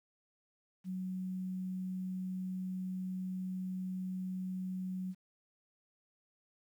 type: tone with quantisation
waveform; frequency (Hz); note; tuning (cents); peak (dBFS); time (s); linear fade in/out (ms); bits
sine; 185.7; F#3; +7; -36; 0.84-5.15; 50; 11
effects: none